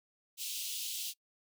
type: high-pass noise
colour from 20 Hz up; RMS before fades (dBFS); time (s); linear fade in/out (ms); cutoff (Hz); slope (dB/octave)
pink; -39; 0.37-1.14; 50; 2800; 48
effects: noise-tail reverb RT60 0.1 s tail -24 dB re dry